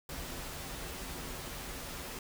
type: noise with comb filter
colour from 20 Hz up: pink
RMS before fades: -42 dBFS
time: 0.09-2.19 s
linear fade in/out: 2 ms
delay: 9.6 ms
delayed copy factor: -0.55
effects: none